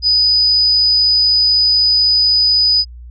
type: tone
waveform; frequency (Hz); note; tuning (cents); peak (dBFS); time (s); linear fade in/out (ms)
sine; 4978; D#8; 0; -9; 0.02-2.85; 50
effects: added 60 Hz sine -31 dBFS peak until 3.1 s